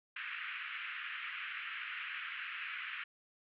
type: band-pass noise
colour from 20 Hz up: white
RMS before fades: -43 dBFS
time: 0.16-3.04 s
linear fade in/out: 5 ms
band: 1300 to 2800 Hz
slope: 48 dB/octave
effects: none